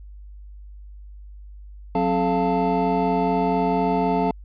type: tone cluster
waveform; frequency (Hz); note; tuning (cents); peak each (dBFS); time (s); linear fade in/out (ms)
triangle; 182.4 / 266.5 / 430.7 / 694 / 887; F#3 / C4 / A4 / F5 / A5; -24 / +32 / -37 / -11 / +14; -23; 1.95-4.31; 2
effects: added 50 Hz sine -38 dBFS peak until 4.44 s + resampled to 11025 Hz